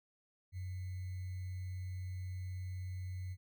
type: tone with sample-and-hold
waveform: sine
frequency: 91.9 Hz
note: F#2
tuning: 11 cents flat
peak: -39 dBFS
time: 0.52-3.37 s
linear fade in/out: 50 ms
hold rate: 2100 Hz
effects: none